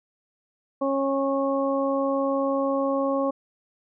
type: harmonic tone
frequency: 273.9 Hz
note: C#4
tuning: 21 cents flat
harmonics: 1 / 2 / 3 / 4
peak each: -26 / -24 / -34 / -30 dBFS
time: 0.81-3.31 s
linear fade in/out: 10 ms
effects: none